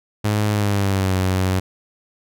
sawtooth tone with pitch glide, 105 to 93.54 Hz, G#2 to F#2, +19 to +19 cents, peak -13 dBFS, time 0.24-1.6 s, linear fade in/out 10 ms, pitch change -200 cents, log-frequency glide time 0.51-1.15 s, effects none

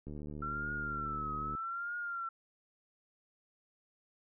click train, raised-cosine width 3 ms, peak -32 dBFS, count 111, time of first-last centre 0.07-1.55 s, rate 74.3 Hz
sine tone with vibrato, 1347 Hz, E6, 37 cents sharp, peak -36 dBFS, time 0.42-2.29 s, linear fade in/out 5 ms, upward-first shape triangle, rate 0.81 Hz, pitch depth 110 cents each way
effects none

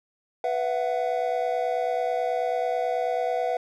triangle chord, B suspended fourth, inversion none, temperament equal with one note detuned, 493.9 / 670.8 / 740 Hz, B4 / E5 / F#5, 0 / +30 / 0 cents, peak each -26 dBFS, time 0.44-3.57 s, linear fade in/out 2 ms, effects none

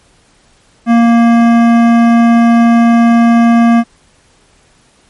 sine tone with hard clipping, 233.1 Hz, A#3, in tune, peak -6 dBFS, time 0.86-3.84 s, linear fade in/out 50 ms, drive 15 dB, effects pink hiss -49 dBFS RMS until 5.09 s + MP3 48 kbps

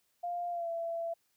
sine tone with pitch glide, 700 to 670.7 Hz, F5 to E5, +4 to +30 cents, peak -33 dBFS, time 0.23-1.14 s, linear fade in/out 10 ms, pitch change -74 cents, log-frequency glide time 0.5-0.69 s, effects white hiss -75 dBFS RMS until 1.36 s

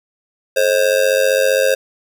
square tone with amplitude modulation, 531 Hz, C5, 25 cents sharp, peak -9 dBFS, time 0.56-1.75 s, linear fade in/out 10 ms, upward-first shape sine, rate 95.3 Hz, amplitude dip 85%, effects none

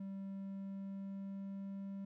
triangle tone with pitch glide, 194.8 to 196.38 Hz, G3 to G3, -11 to +3 cents, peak -40 dBFS, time 0-2.05 s, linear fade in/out 5 ms, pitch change +14 cents, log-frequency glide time 0.11-1.87 s, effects none

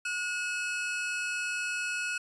45% pulse tone pair together, 1449.7 / 2578 Hz, F#6 / E7, -36 / -39 cents, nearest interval minor seventh, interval 997 cents, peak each -33 / -34 dBFS, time 0.05-2.18 s, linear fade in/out 5 ms, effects resampled to 24000 Hz

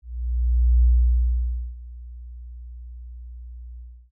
sine tone with ADSR envelope, 60.1 Hz, B1, 46 cents flat, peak -12 dBFS, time 0.02-4.11 s, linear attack 810 ms, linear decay 920 ms, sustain -23 dB, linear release 320 ms, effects none

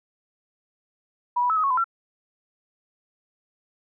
sine tone with pitch steps, 972 / 982 / 1301 / 1262 / 1102 / 1011 / 1356 Hz, B5 / B5 / E6 / D#6 / C#6 / B5 / E6, -28 / -10 / -23 / +24 / -11 / +40 / +49 cents, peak -19 dBFS, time 1.36-1.843 s, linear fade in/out 10 ms, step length 69 ms, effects none

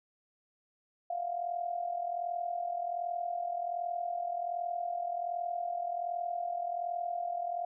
sine tone with amplitude modulation, 698 Hz, F5, 1 cent flat, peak -29 dBFS, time 1.1-7.65 s, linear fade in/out 5 ms, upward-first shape sine, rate 41.3 Hz, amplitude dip 70%, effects none

